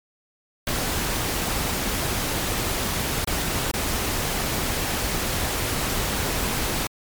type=noise with dropouts; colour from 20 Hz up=pink; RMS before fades=-25 dBFS; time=0.67-6.87 s; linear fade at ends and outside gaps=2 ms; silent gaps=3.246-3.273 / 3.714-3.738 s; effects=MP3 96 kbps